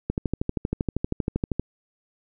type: click train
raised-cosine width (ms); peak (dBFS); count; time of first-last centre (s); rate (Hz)
3; -11; 20; 0.1-1.596; 12.7
effects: none